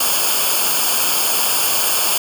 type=noise with comb filter; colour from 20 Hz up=white; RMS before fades=-17 dBFS; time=0-2.18 s; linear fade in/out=5 ms; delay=0.51 ms; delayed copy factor=-0.8; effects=none